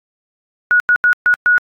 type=tone bursts at uneven times; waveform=sine; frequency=1458 Hz; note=F#6; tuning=26 cents flat; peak=-8 dBFS; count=5; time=0.71-0.8 / 0.89-0.96 / 1.04-1.13 / 1.26-1.34 / 1.46-1.58 s; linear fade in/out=0 ms; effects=AAC 48 kbps